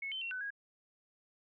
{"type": "tone with pitch steps", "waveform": "sine", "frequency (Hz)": [2195, 3079, 2729, 1506, 1643], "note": ["C#7", "G7", "F7", "F#6", "G#6"], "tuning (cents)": [-18, -32, -41, 30, -19], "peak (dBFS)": -37, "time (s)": [0.02, 0.505], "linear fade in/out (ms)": 5, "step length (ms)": 97, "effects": []}